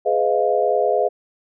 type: chord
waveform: sine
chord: F half-diminished seventh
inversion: first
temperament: just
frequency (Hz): 419.1 / 502.9 / 628.6 / 698.5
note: Ab4 / Cb5 / Eb5 / F5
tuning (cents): +16 / +31 / +18 / 0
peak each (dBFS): -21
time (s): 0.05-1.09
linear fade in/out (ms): 20
effects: none